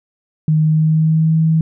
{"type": "tone with pitch glide", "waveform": "sine", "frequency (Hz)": [155.56, 160.3], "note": ["D#3", "E3"], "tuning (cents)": [0, -48], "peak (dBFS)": -10, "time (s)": [0.48, 1.61], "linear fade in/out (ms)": 2, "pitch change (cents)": 52, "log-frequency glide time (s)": [0.62, 1.35], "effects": []}